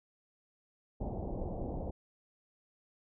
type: low-pass noise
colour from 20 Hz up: pink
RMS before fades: -38 dBFS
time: 1-1.91 s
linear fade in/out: 10 ms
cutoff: 800 Hz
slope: 48 dB/octave
effects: none